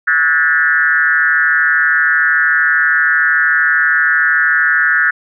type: tone with frequency modulation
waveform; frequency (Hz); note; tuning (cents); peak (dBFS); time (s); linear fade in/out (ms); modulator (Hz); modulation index
sine; 1607; G6; +43; -9; 0.07-5.11; 10; 153; 1.5
effects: none